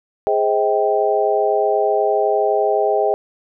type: chord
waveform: sine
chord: Ab major seventh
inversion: none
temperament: equal with one note detuned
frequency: 415.3 / 523.3 / 635.3 / 784 Hz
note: Ab4 / C5 / Eb5 / G5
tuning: 0 / 0 / +36 / 0 cents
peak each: -18 / -23 / -19 / -20 dBFS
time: 0.27-3.14 s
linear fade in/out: 0 ms
effects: none